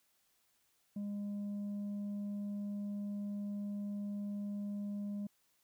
sine tone with tanh clipping, 203.8 Hz, G#3, 32 cents flat, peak -38 dBFS, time 0.96-5.27 s, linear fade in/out 5 ms, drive 3 dB, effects white hiss -75 dBFS RMS until 5.63 s

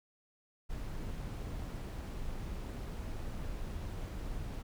brown noise, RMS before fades -40 dBFS, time 0.69-4.63 s, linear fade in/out 20 ms, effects none

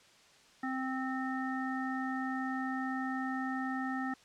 harmonic tone, 261.6 Hz, C4, in tune, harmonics 1 / 3 / 5 / 7, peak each -35 / -40 / -42 / -41 dBFS, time 0.63-4.14 s, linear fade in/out 5 ms, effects white hiss -61 dBFS RMS until 4.24 s + low-pass 6000 Hz 12 dB/octave

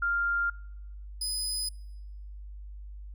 sine / 25% pulse tone pair in turn, 1396.9 / 5004 Hz, F6 / D#8, 0 / +9 cents, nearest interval octave + minor seventh, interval 2209 cents, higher second, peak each -25 dBFS, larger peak neither, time 0.02-0.5 / 1.21-1.69 s, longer neither, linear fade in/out 5 ms, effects noise-tail reverb RT60 1.0 s tail -26 dB re dry + added 50 Hz sine -40 dBFS peak until 3.14 s

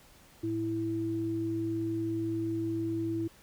sine tone pair together, 110 / 329.4 Hz, A2 / E4, 0 / -1 cents, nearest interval octave + perfect fifth, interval 1899 cents, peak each -37 / -30 dBFS, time 0.43-3.28 s, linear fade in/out 10 ms, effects pink hiss -58 dBFS RMS until 3.42 s

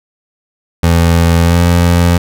25% pulse tone with pitch glide, 84.2 to 86.62 Hz, E2 to F2, +37 to -14 cents, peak -3 dBFS, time 0.83-2.18 s, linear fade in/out 5 ms, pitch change +49 cents, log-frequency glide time 1.43-1.61 s, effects none

